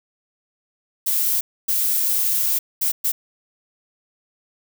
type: noise bursts at uneven times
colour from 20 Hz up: violet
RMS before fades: -20 dBFS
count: 4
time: 1.06-1.41 / 1.68-2.59 / 2.81-2.92 / 3.04-3.12 s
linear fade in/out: 10 ms
effects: none